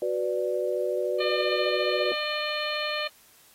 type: chord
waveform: sine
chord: B minor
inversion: second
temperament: equal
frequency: 370 / 493.9 / 587.3 Hz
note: F#4 / B4 / D5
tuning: 0 / 0 / 0 cents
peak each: -29 dBFS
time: 0.02-2.12 s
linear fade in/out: 2 ms
type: harmonic tone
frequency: 602 Hz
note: D5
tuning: 43 cents sharp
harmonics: 1 / 2 / 3 / 4 / 5 / 6 / 7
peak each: -32 / -35 / -35 / -34 / -35 / -40 / -35 dBFS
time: 1.2-3.08 s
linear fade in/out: 10 ms
effects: white hiss -57 dBFS RMS until 3.54 s + AAC 48 kbps